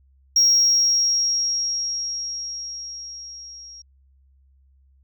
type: tone with level ramp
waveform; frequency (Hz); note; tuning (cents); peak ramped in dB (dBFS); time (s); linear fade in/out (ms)
sine; 5600; F8; +4; -10 to -39; 0.36-3.82; 5
effects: tanh soft clip ceiling -11 dBFS + added 67 Hz sine -54 dBFS peak until 5.03 s